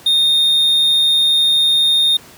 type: tone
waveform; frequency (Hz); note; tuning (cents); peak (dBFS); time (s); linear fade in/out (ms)
triangle; 3674; A#7; -26; -9; 0.06-2.17; 5
effects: pink hiss -41 dBFS RMS until 2.37 s + high-pass 100 Hz 12 dB/octave